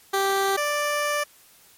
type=tone pair in turn; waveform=15% pulse; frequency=391.3 / 588.5 Hz; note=G4 / D5; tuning=-3 / +3 cents; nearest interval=perfect fifth; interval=706 cents; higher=second; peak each=-14 / -16 dBFS; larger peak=first; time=0.13-0.57 / 0.57-1.24 s; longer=second; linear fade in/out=10 ms; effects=white hiss -54 dBFS RMS until 1.77 s + MP3 64 kbps